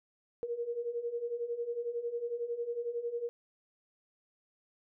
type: beating tone pair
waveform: sine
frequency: 466.2 / 477.2 Hz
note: A#4 / A#4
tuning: 0 / +41 cents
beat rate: 11 Hz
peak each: -39 / -35 dBFS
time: 0.43-3.29 s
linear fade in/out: 0 ms
effects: none